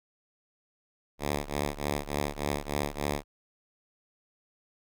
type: ring-modulated tone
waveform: 5% pulse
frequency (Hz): 72.6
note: D2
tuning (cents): -19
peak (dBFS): -16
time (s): 1.18-3.24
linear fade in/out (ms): 50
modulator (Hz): 38
effects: none